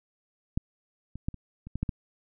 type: clicks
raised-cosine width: 5 ms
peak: -14 / -26 / -16 / -29 / -29 / -19 / -15 / -17 dBFS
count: 8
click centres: 0.575 / 1.156 / 1.285 / 1.343 / 1.67 / 1.756 / 1.83 / 1.892 s
effects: none